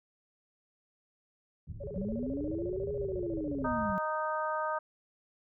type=low-pass noise; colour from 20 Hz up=white; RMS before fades=-43 dBFS; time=1.67-3.93 s; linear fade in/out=2 ms; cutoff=150 Hz; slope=24 dB/octave
type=tone with vibrato; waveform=sine; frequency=483.9 Hz; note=B4; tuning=35 cents flat; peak=-39 dBFS; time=1.8-3.68 s; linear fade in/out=10 ms; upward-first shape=square; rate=14 Hz; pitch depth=270 cents each way
type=linear two-way sweep; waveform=sine; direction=up then down; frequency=182.2 to 418.5 to 183.5 Hz; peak=-33 dBFS; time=1.96-3.98 s; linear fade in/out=0 ms; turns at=2.94 s
type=harmonic tone; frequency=310 Hz; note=D#4; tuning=6 cents flat; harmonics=2 / 3 / 4 / 5; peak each=-35 / -35 / -35 / -40 dBFS; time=3.64-4.79 s; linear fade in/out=10 ms
effects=none